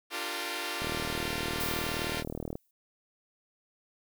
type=chord; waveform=5% pulse; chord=G minor seventh; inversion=second; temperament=equal with one note detuned; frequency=293.7 / 349.2 / 392 / 457.6 Hz; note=D4 / F4 / G4 / Bb4; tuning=0 / 0 / 0 / -32 cents; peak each=-29 / -25 / -30 / -27 dBFS; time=0.1-2.24 s; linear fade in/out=50 ms
type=click train; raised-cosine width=2 ms; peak=-22 dBFS; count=69; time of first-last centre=0.82-2.555 s; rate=39.2 Hz
type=noise with exponential decay; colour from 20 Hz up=violet; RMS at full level=-34 dBFS; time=1.6-2.71 s; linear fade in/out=2 ms; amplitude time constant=240 ms
effects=none